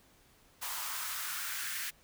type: noise with high-pass filter sweep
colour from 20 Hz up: white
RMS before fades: -38 dBFS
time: 0.61-1.91 s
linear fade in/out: 20 ms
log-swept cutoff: 930 to 1800 Hz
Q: 2.7
effects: pink hiss -64 dBFS RMS until 2.03 s